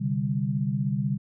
sine chord, C suspended second, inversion none, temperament equal with one note detuned, 130.81 / 146.83 / 197.48 Hz, C3 / D3 / G3, 0 / 0 / +13 cents, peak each -28 dBFS, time 0-1.18 s, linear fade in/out 20 ms, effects none

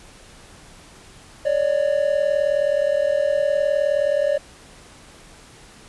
triangle tone pair together, 560 / 599.3 Hz, C#5 / D5, +18 / +35 cents, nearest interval minor second, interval 117 cents, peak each -18 dBFS, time 1.45-4.38 s, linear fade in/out 10 ms, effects pink hiss -46 dBFS RMS until 5.88 s + resampled to 24000 Hz

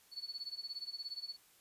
sine tone with tremolo, 4435 Hz, C#8, in tune, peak -38 dBFS, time 0.11-1.37 s, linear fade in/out 50 ms, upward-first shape sine, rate 17 Hz, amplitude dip 90%, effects white hiss -66 dBFS RMS until 1.6 s + resampled to 32000 Hz

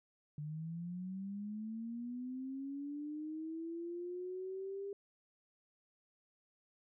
sine linear sweep, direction up, 146.83 to 401.9 Hz, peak -40 dBFS, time 0.38-4.93 s, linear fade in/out 2 ms, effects none

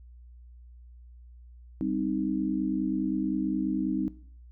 sine chord, C minor, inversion second, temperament equal, 196 / 261.6 / 311.1 Hz, G3 / C4 / Eb4, 0 / 0 / 0 cents, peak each -32 / -30 / -30 dBFS, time 1.81-4.08 s, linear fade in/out 0 ms, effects noise-tail reverb RT60 0.5 s tail -18 dB re dry + added 60 Hz sine -47 dBFS peak until 4.51 s

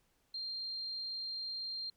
sine tone, 4186 Hz, C8, in tune, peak -38 dBFS, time 0.34-1.9 s, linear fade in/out 5 ms, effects pink hiss -75 dBFS RMS until 1.96 s

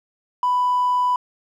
triangle tone, 992 Hz, B5, 7 cents sharp, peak -13 dBFS, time 0.43-1.16 s, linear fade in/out 2 ms, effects tanh soft clip ceiling -13 dBFS

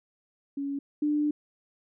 sine tone pair in turn, 280 / 297.2 Hz, C#4 / D4, +18 / +21 cents, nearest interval minor second, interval 103 cents, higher second, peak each -29 / -23 dBFS, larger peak second, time 0.57-0.79 / 1.02-1.31 s, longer second, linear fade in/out 5 ms, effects none

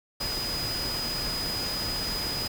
sine tone in noise, 4968 Hz, D#8, 3 cents flat, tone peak -30 dBFS, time 0.2-2.48 s, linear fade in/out 10 ms, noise pink, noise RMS -34 dBFS, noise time 0.2-2.48 s, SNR +1 dB, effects none

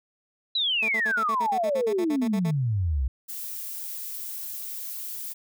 sine exponential sweep, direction down, 4030 to 60 Hz, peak -22 dBFS, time 0.55-3.08 s, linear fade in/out 5 ms
15% pulse tone bursts, 220.7 Hz, A3, 5 cents sharp, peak -26 dBFS, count 15, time 0.82-2.512 s, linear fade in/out 10 ms, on 68 ms, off 48 ms
violet noise, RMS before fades -35 dBFS, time 3.28-5.34 s, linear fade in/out 20 ms
effects none

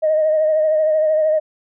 sine tone with vibrato, 622.3 Hz, D#5, in tune, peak -12 dBFS, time 0.02-1.4 s, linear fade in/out 20 ms, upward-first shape triangle, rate 13 Hz, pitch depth 41 cents each way, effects tanh soft clip ceiling -8 dBFS

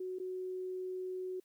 sine tone with dropouts, 370 Hz, F#4, in tune, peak -37 dBFS, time 0-1.4 s, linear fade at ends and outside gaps 5 ms, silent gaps 0.187-0.198 s, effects white hiss -75 dBFS RMS until 1.44 s + high-pass 100 Hz 12 dB/octave

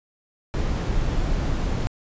brown noise, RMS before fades -23 dBFS, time 0.54-1.87 s, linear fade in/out 0 ms, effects resampled to 16000 Hz

